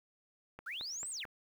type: click train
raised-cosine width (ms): 0.5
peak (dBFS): -32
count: 4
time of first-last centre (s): 0.59-1.252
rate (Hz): 4.53
type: linear two-way sweep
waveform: sine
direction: up then down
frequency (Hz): 1244.5 to 8700 to 1244.5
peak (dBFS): -39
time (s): 0.66-1.25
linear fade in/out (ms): 10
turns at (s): 1.1
effects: 10-bit